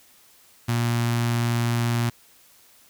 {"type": "tone with notch filter", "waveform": "sawtooth", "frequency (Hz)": 118.3, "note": "A#2", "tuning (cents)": 26, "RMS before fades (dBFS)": -23, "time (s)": [0.68, 2.1], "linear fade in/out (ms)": 10, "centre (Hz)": 490, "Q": 1.2, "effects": ["white hiss -55 dBFS RMS until 2.89 s"]}